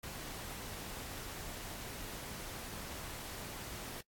pink noise, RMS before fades -45 dBFS, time 0.03-4.01 s, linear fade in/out 5 ms, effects noise-tail reverb RT60 0.1 s tail -22 dB re dry + AAC 64 kbps

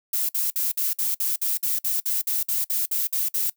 violet noise bursts, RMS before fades -24 dBFS, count 16, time 0.13-3.5 s, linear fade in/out 5 ms, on 160 ms, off 54 ms, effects noise-tail reverb RT60 0.1 s tail -20 dB re dry

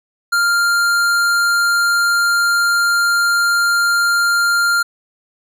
sine tone with hard clipping, 1396.9 Hz, F6, in tune, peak -14 dBFS, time 0.32-4.83 s, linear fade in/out 10 ms, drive 15 dB, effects none

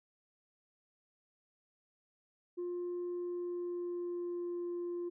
sine tone with pitch glide, 353 to 349.1 Hz, F4 to F4, +19 to -1 cents, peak -34 dBFS, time 2.57-5.1 s, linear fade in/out 20 ms, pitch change -20 cents, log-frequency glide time 3.06-4.7 s, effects tanh soft clip ceiling -34 dBFS

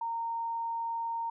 sine tone, 922 Hz, A#5, 19 cents flat, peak -31 dBFS, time 0.01-1.3 s, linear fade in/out 5 ms, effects none

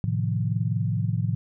sine chord, F dominant seventh, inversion first, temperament equal, 110 / 130.81 / 155.56 / 174.61 Hz, A2 / C3 / Eb3 / F3, 0 / 0 / 0 / 0 cents, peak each -25 / -29 / -30 / -30 dBFS, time 0.04-1.35 s, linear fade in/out 0 ms, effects none

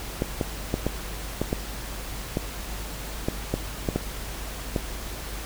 clicks, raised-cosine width 2 ms, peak -10 dBFS, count 12, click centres 0.221 / 0.412 / 0.741 / 0.866 / 1.416 / 1.529 / 2.371 / 3.285 / 3.54 / 3.888 / 3.96 / 4.762 s, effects added 50 Hz sine -35 dBFS peak until 5.45 s + pink hiss -37 dBFS RMS until 5.45 s

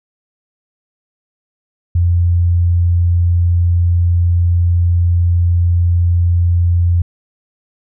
sine tone, 86.8 Hz, F2, 10 cents flat, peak -9 dBFS, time 1.95-7.02 s, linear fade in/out 5 ms, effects none

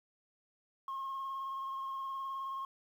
sine tone with vibrato, 1077 Hz, C6, 50 cents sharp, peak -35 dBFS, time 0.88-2.65 s, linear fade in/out 2 ms, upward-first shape triangle, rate 19 Hz, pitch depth 25 cents each way, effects tanh soft clip ceiling -35 dBFS + 11-bit

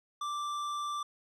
triangle tone with tanh clipping, 1174.7 Hz, D6, in tune, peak -35 dBFS, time 0.21-1.03 s, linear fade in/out 5 ms, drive 17 dB, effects none

